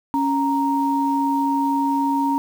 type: tone pair together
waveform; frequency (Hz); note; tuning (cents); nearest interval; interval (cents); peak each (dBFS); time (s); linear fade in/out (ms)
sine; 277.2 / 932.3; C#4 / A#5; 0 / 0; octave + major sixth; 2100; -20; 0.14-2.38; 0
effects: 7-bit